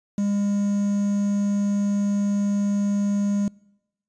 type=tone with quantisation; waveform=triangle; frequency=202.6 Hz; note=G#3; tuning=43 cents flat; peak=-18 dBFS; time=0.18-3.48 s; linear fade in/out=2 ms; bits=7; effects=noise-tail reverb RT60 0.9 s tail -25 dB re dry + resampled to 22050 Hz